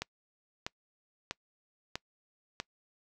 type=click train; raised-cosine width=0.2 ms; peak=-17 dBFS; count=5; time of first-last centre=0.02-2.601 s; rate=1.55 Hz; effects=noise-tail reverb RT60 0.1 s tail -25 dB re dry